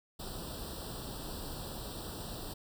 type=noise with comb filter; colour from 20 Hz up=pink; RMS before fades=-42 dBFS; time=0.19-2.54 s; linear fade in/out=10 ms; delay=0.23 ms; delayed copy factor=+1; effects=none